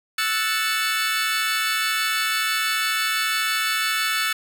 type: chord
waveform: 25% pulse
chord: F# minor seventh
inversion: third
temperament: equal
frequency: 1318.5 / 1480 / 1760 / 2217 Hz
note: E6 / F#6 / A6 / C#7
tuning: 0 / 0 / 0 / 0 cents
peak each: -22 / -24 / -22 / -24 dBFS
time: 0.18-4.33 s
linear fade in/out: 5 ms
effects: none